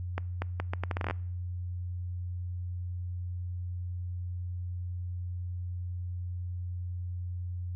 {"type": "accelerating click train", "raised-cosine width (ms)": 0.5, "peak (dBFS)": -17, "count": 13, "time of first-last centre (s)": [0.18, 1.11], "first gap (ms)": 240, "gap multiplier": 0.75, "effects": ["noise-tail reverb RT60 0.7 s tail -25 dB re dry", "added 89 Hz sine -33 dBFS peak until 7.75 s"]}